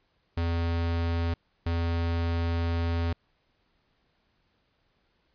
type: tone bursts at uneven times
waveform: square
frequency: 84.3 Hz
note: E2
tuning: 39 cents sharp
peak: -26 dBFS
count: 2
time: 0.37-1.34 / 1.66-3.13 s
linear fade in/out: 5 ms
effects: pink hiss -71 dBFS RMS until 5.34 s + resampled to 11025 Hz